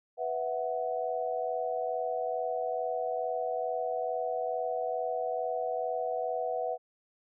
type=chord; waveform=sine; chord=B suspended fourth; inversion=none; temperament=just; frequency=493.9 / 658.5 / 740.8 Hz; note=B4 / E5 / F#5; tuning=0 / -2 / +2 cents; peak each=-34 dBFS; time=0.17-6.78 s; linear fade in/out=50 ms; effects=none